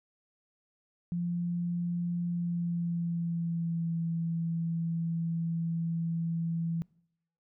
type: tone with pitch glide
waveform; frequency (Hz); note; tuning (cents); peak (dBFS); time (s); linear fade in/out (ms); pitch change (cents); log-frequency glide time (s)
sine; 173.5 to 166.24; F3 to E3; -11 to +15; -29; 1.12-6.82; 0; -74; 2.27-3.93
effects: noise-tail reverb RT60 0.7 s tail -24 dB re dry